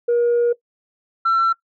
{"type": "tone pair in turn", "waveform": "sine", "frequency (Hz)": [476.2, 1346.9], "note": ["A#4", "E6"], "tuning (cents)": [37, 37], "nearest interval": "octave + tritone", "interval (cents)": 1800, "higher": "second", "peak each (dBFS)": -12, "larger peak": "neither", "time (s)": [[0.08, 0.53], [1.25, 1.53]], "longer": "first", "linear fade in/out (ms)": 10, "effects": ["noise-tail reverb RT60 0.1 s tail -18 dB re dry", "tanh soft clip ceiling -12 dBFS"]}